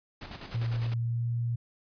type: noise with tremolo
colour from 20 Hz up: pink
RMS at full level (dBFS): -41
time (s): 0.21-0.94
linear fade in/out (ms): 5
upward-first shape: square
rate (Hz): 9.9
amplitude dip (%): 55
type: tone with pitch glide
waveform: sine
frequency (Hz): 116.54 to 118.1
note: A#2 to A#2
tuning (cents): 0 to +23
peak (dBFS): -27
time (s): 0.54-1.56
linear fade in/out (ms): 10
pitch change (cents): +23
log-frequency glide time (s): 0.98-1.27
effects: resampled to 11025 Hz